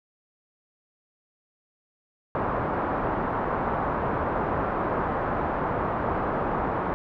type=low-pass noise; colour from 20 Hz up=white; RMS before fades=-27 dBFS; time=2.35-6.94 s; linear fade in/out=0 ms; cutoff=1200 Hz; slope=24 dB/octave; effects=none